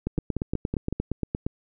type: two click trains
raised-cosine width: 3 ms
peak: -13 / -14 dBFS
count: 13 / 5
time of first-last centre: 0.07-1.465 / 0.18-0.926 s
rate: 8.6 / 5.36 Hz
effects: none